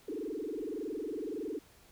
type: tone with frequency modulation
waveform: sine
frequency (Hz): 370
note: F#4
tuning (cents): 0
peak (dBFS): -35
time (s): 0.08-1.59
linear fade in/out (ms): 5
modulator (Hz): 21.7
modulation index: 4
effects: pink hiss -61 dBFS RMS until 1.91 s